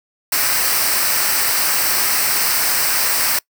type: noise with comb filter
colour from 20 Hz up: white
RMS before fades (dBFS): -17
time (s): 0.32-3.39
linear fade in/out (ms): 5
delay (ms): 0.29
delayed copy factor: -0.6
effects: noise-tail reverb RT60 0.1 s tail -24 dB re dry